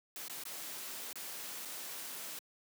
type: noise with dropouts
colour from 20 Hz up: white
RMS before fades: -44 dBFS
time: 0.16-2.39 s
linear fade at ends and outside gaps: 1 ms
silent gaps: 0.282-0.297 / 0.437-0.453 / 1.129-1.156 / 1.651-1.655 s
effects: high-pass 200 Hz 12 dB/octave